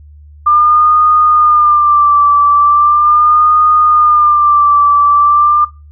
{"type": "tone with vibrato", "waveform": "sine", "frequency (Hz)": 1195, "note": "D6", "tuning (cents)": 30, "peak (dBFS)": -5, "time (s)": [0.46, 5.65], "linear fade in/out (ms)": 10, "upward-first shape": "sine", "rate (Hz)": 0.39, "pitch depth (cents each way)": 50, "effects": ["noise-tail reverb RT60 0.3 s tail -21 dB re dry", "added 74 Hz sine -34 dBFS peak until 5.91 s"]}